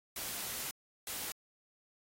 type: noise bursts at uneven times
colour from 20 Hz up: white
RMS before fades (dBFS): -40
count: 2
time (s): 0.16-0.71 / 1.07-1.32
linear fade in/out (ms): 2
effects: AAC 48 kbps

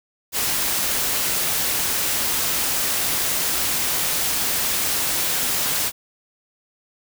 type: noise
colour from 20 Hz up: white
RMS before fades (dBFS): -22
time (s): 0.32-5.92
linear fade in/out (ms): 50
effects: none

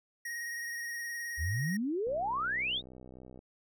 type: tone with vibrato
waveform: square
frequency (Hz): 1878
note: A#6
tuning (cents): +12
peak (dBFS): -37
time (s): 0.25-1.77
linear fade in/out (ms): 5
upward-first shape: sine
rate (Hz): 19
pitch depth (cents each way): 21
type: exponential sweep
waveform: sine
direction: up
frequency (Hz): 69.3 to 3865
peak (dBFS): -30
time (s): 1.37-2.82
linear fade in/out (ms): 50
type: click train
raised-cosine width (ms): 2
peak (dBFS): -37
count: 85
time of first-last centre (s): 2.07-3.391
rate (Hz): 63.6
effects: none

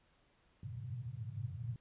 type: band-pass noise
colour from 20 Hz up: pink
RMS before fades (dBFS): -43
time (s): 0.63-1.76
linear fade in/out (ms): 2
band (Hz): 100 to 130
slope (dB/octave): 48
effects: pink hiss -72 dBFS RMS until 1.8 s + resampled to 8000 Hz

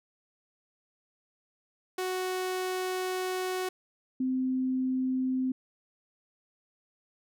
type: tone pair in turn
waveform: sawtooth / sine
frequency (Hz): 370 / 258.6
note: F#4 / C4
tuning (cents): 0 / -20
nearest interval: tritone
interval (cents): 620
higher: first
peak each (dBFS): -26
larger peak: neither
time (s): 1.98-3.69 / 4.2-5.52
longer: first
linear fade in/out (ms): 5
effects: none

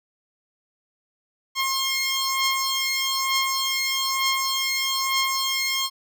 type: beating tone pair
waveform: 10% pulse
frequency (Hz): 1070 / 1071.1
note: C6 / C6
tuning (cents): +38 / +40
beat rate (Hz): 1.1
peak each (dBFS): -18 / -15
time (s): 1.55-5.9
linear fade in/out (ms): 50
effects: none

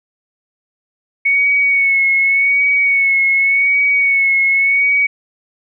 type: tone with vibrato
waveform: sine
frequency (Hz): 2217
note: C#7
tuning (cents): 0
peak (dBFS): -10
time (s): 1.25-5.07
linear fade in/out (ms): 10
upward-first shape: sine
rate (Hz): 0.87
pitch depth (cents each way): 34
effects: none

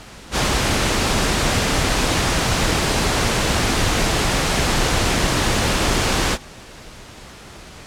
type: noise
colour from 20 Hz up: pink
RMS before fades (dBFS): -18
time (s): 0.31-6.38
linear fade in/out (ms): 50
effects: pink hiss -39 dBFS RMS until 7.86 s + low-pass 8000 Hz 12 dB/octave

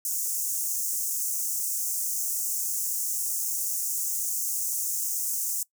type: high-pass noise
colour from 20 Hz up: pink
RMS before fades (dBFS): -29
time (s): 0.05-5.63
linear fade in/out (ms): 2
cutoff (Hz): 6200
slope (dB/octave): 48
effects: noise-tail reverb RT60 0.1 s tail -21 dB re dry

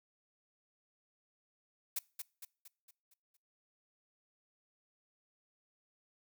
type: noise with echo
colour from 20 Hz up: blue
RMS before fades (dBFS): -36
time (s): 1.96-1.99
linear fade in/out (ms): 5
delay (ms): 230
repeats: 6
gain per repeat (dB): -6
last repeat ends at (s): 3.37
effects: noise-tail reverb RT60 0.4 s tail -24 dB re dry

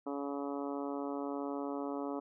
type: harmonic tone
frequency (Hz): 141.3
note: C#3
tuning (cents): +34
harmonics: 2 / 3 / 4 / 5 / 6 / 7 / 8 / 9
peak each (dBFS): -38 / -42 / -44 / -46 / -48 / -49 / -50 / -51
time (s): 0.06-2.2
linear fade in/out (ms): 10
effects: none

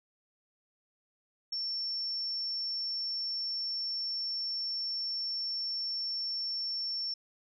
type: tone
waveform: sine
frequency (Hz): 5430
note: F8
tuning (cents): -50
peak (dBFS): -32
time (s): 1.52-7.14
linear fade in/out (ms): 5
effects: none

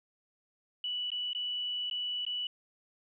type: tone with dropouts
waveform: sine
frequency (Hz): 2957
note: F#7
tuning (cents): -2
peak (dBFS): -32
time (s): 0.84-2.47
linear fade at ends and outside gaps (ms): 2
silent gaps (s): 1.103-1.117 / 1.332-1.349 / 1.899-1.911 / 2.251-2.265
effects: none

